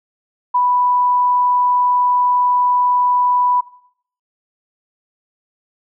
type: tone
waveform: sine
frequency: 987.8 Hz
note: B5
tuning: in tune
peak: -12 dBFS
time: 0.54-3.61 s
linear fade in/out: 10 ms
effects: noise-tail reverb RT60 0.6 s tail -17 dB re dry